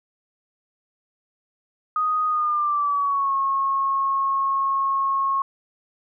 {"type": "tone with pitch glide", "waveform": "sine", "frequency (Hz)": [1244.5, 1089.7], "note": ["D#6", "C#6"], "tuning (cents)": [0, -30], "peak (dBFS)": -19, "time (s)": [1.96, 5.42], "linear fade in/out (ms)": 2, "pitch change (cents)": -230, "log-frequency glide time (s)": [2.27, 3.34], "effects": []}